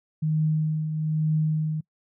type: tone with tremolo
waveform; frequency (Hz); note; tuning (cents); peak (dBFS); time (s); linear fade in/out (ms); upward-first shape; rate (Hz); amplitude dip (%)
sine; 155.56; D#3; 0; -19; 0.22-1.81; 10; triangle; 1.1; 55
effects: noise-tail reverb RT60 0.1 s tail -25 dB re dry